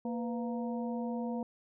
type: harmonic tone with a mistuned harmonic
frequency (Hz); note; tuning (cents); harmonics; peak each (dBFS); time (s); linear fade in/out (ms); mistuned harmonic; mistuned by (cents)
233.1; A#3; 0; 1 / 2 / 3 / 4; -34 / -40 / -44 / -46; 0.05-1.43; 2; 2; +110
effects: none